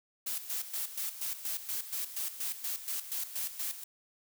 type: noise with tremolo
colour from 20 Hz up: blue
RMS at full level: -35 dBFS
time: 0.26-3.84 s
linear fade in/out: 10 ms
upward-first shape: square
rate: 4.2 Hz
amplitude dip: 70%
effects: none